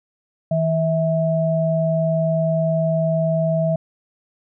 sine tone pair together, 161 / 650.2 Hz, E3 / E5, -41 / -24 cents, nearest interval 2 octaves, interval 2417 cents, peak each -19 dBFS, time 0.51-3.76 s, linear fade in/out 5 ms, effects none

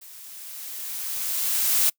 blue noise with level ramp, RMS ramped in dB -45 to -19 dBFS, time 0.01-1.9 s, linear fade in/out 10 ms, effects noise-tail reverb RT60 0.1 s tail -26 dB re dry

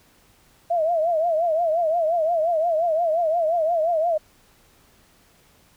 sine tone with vibrato, 659.3 Hz, E5, in tune, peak -18 dBFS, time 0.7-4.18 s, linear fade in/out 10 ms, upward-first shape triangle, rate 5.7 Hz, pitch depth 140 cents each way, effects pink hiss -57 dBFS RMS until 5.76 s

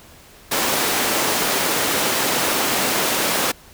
pink high-pass noise, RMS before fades -20 dBFS, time 0.51-3.52 s, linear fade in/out 10 ms, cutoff 290 Hz, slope 12 dB/octave, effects pink hiss -46 dBFS RMS until 3.73 s

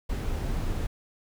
brown noise, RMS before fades -29 dBFS, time 0.09-0.87 s, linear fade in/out 10 ms, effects none

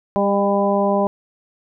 harmonic tone with a mistuned harmonic, 199.6 Hz, G3, 32 cents sharp, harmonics 1 / 2 / 3 / 4 / 5, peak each -20 / -22 / -19 / -23 / -24 dBFS, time 0.16-1.07 s, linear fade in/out 0 ms, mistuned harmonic 3, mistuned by +15 cents, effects none

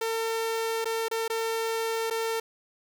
sawtooth tone with dropouts, 451.8 Hz, A4, 46 cents sharp, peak -23 dBFS, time 0.01-2.4 s, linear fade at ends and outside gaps 5 ms, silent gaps 0.845-0.855 / 1.084-1.112 / 1.28-1.299 / 2.101-2.108 s, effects none

